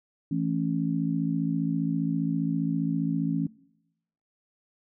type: chord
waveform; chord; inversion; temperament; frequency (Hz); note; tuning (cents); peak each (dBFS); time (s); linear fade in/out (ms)
sine; A major; second; just; 165 / 220 / 275; E3 / A3 / C#4; +2 / 0 / -14; -28 / -32 / -28; 0.31-3.47; 5
effects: noise-tail reverb RT60 0.9 s tail -23 dB re dry